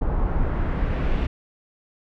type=noise with low-pass filter sweep; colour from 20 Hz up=brown; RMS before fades=-22 dBFS; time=0.01-1.27 s; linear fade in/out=10 ms; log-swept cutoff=1000 to 2900 Hz; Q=1.3; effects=none